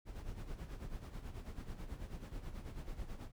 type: noise with tremolo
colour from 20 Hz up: brown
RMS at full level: -43 dBFS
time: 0.05-3.32 s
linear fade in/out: 50 ms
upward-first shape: sine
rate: 9.2 Hz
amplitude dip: 65%
effects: none